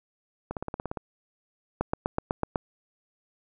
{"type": "two click trains", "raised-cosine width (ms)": 1, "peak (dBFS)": [-11, -18], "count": [7, 9], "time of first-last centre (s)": [[1.81, 2.558], [0.51, 0.972]], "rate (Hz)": [8.02, 17.3], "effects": []}